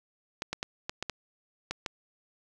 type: clicks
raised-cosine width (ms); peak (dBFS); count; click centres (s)
0.2; -15; 8; 0.421 / 0.53 / 0.629 / 0.895 / 1.026 / 1.097 / 1.71 / 1.862
effects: none